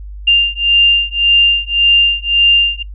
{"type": "beating tone pair", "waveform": "sine", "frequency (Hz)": [2794, 2795.8], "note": ["F7", "F7"], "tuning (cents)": [0, 1], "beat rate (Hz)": 1.8, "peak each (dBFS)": -11, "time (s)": [0.27, 2.83], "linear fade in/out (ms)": 10, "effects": ["noise-tail reverb RT60 0.1 s tail -24 dB re dry", "added 50 Hz sine -26 dBFS peak until 2.94 s"]}